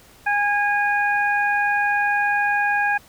harmonic tone, 820 Hz, G#5, 22 cents flat, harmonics 1 / 2 / 3, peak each -21 / -20 / -27 dBFS, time 0.26-2.98 s, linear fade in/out 10 ms, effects pink hiss -50 dBFS RMS until 3.08 s

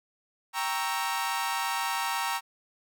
sawtooth chord, G diminished seventh, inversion none, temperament equal, 784 / 932.3 / 1108.7 / 1318.5 Hz, G5 / Bb5 / Db6 / Fb6, 0 / 0 / 0 / 0 cents, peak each -31 / -27 / -32 / -32 dBFS, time 0.53-2.41 s, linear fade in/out 50 ms, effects none

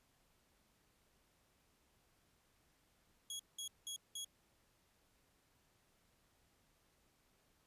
20% pulse tone bursts, 3322 Hz, G#7, in tune, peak -38 dBFS, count 4, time 3.3-4.246 s, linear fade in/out 2 ms, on 94 ms, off 190 ms, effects pink hiss -75 dBFS RMS until 7.66 s + resampled to 32000 Hz

